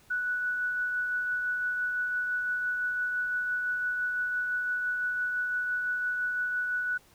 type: tone with tremolo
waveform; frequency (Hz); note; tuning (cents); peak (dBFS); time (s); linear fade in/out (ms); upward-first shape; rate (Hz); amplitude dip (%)
sine; 1478; F#6; -2; -26; 0.1-6.98; 10; triangle; 5.9; 30
effects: pink hiss -60 dBFS RMS until 7.14 s